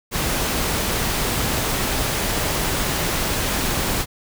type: noise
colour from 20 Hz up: pink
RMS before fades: -22 dBFS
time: 0.11-4.06 s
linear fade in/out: 50 ms
effects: none